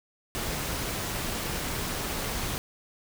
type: noise with amplitude modulation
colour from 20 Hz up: pink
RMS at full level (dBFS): -30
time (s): 0.35-2.58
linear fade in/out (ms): 0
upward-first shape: sine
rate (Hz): 272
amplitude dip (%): 40
effects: none